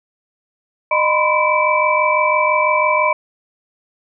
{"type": "tone cluster", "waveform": "sine", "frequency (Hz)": [612, 985, 1031, 2316], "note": ["D#5", "B5", "C6", "D7"], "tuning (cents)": [-29, -5, -26, -25], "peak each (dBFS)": -18, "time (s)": [0.91, 3.13], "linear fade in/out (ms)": 5, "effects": []}